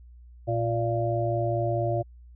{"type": "harmonic tone with a mistuned harmonic", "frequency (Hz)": 116.54, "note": "A#2", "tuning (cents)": 0, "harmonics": [1, 3, 5, 6], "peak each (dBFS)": [-27, -31, -29, -30], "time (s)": [0.47, 2.03], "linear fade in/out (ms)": 20, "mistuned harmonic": 6, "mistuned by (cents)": -30, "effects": ["added 60 Hz sine -46 dBFS peak until 2.35 s"]}